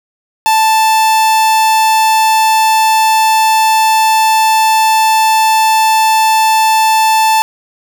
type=tone; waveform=45% pulse; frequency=880 Hz; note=A5; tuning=in tune; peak=-7 dBFS; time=0.46-7.42 s; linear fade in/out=0 ms; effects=none